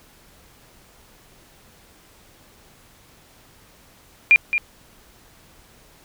sine tone with echo, 2401 Hz, D7, 38 cents sharp, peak -8 dBFS, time 4.31-4.36 s, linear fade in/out 0 ms, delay 220 ms, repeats 1, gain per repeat -9 dB, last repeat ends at 4.58 s, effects pink hiss -52 dBFS RMS until 6.04 s

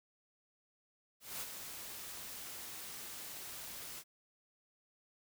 white noise with ADSR envelope, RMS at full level -41 dBFS, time 1.2-4.04 s, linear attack 210 ms, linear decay 45 ms, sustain -6 dB, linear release 54 ms, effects none

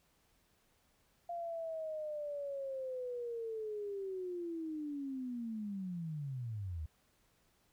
sine linear sweep, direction down, 695 to 73.4 Hz, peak -38 dBFS, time 1.29-6.86 s, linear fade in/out 5 ms, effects pink hiss -73 dBFS RMS until 7.72 s

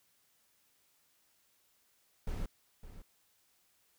brown noise with echo, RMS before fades -36 dBFS, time 2.27-2.46 s, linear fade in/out 5 ms, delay 560 ms, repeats 1, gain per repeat -13 dB, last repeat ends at 3.02 s, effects white hiss -72 dBFS RMS until 3.98 s

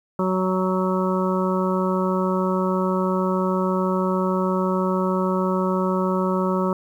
harmonic tone, 186.3 Hz, F#3, 12 cents sharp, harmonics 1 / 2 / 3 / 5 / 6 / 7, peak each -22 / -25 / -27 / -29 / -30 / -30 dBFS, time 0.19-6.73 s, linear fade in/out 2 ms, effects 9-bit

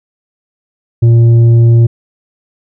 triangle tone with tanh clipping, 116.54 Hz, A#2, in tune, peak -4 dBFS, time 1.02-1.87 s, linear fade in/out 10 ms, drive 10 dB, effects none

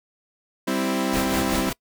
sawtooth chord, C major, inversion second, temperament equal, 196 / 261.6 / 329.6 Hz, G3 / C4 / E4, 0 / 0 / 0 cents, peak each -23 / -21 / -23 dBFS, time 0.67-1.7 s, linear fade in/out 10 ms
pink noise with tremolo, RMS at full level -26 dBFS, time 1.13-1.73 s, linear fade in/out 5 ms, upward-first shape sine, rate 5.3 Hz, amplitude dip 70%
effects noise-tail reverb RT60 0.1 s tail -24 dB re dry

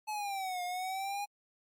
square exponential two-way sweep, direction down then up, 865 to 710 to 823 Hz, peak -35 dBFS, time 0.07-1.26 s, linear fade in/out 20 ms, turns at 0.63 s, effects MP3 64 kbps

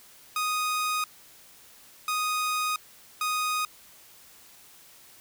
sawtooth tone bursts at uneven times, 1244.5 Hz, D#6, in tune, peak -22 dBFS, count 3, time 0.36-1.04 / 2.08-2.76 / 3.21-3.65 s, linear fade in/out 2 ms, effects white hiss -53 dBFS RMS until 5.2 s

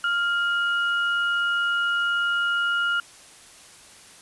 sine tone pair together, 1396.9 / 2901 Hz, F6 / F#7, 0 / -35 cents, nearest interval octave + minor second, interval 1265 cents, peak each -21 / -30 dBFS, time 0.04-3 s, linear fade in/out 2 ms, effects white hiss -48 dBFS RMS until 4.21 s + resampled to 24000 Hz

